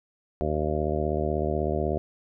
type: harmonic tone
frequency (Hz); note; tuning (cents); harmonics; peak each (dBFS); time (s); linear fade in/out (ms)
76.2; D#2; -36; 1 / 2 / 3 / 4 / 5 / 6 / 7 / 8 / 9; -30 / -33 / -34 / -36 / -30 / -36 / -34 / -33 / -33; 0.41-1.98; 0
effects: none